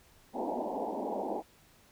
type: band-pass noise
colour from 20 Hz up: white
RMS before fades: -35 dBFS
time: 0.33-1.43 s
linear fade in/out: 50 ms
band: 200 to 920 Hz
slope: 96 dB/octave
effects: pink hiss -62 dBFS RMS until 1.91 s